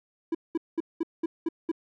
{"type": "tone bursts", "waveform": "triangle", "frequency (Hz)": 329.6, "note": "E4", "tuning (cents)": 0, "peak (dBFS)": -22, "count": 7, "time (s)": [0.32, 1.716], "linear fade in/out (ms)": 5, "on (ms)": 28, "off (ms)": 200, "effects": []}